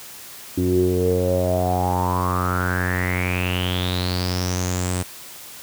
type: tone with low-pass filter sweep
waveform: sawtooth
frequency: 90.6 Hz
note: F#2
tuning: 36 cents flat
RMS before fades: -21 dBFS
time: 0.57-5.03 s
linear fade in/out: 10 ms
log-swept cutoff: 310 to 8700 Hz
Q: 9.2
effects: white hiss -39 dBFS RMS until 5.62 s + high-pass 60 Hz 12 dB/octave